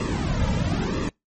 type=noise with flanger; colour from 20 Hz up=brown; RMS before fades=-24 dBFS; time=0-1.09 s; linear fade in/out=2 ms; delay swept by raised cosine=1.3 to 2.8 ms; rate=1 Hz; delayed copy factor=-0.9; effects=noise-tail reverb RT60 0.2 s tail -26 dB re dry + MP3 32 kbps